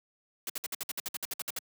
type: noise bursts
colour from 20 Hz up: white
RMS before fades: -35 dBFS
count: 14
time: 0.47-1.588 s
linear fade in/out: 2 ms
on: 26 ms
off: 58 ms
effects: high-pass 150 Hz 12 dB/octave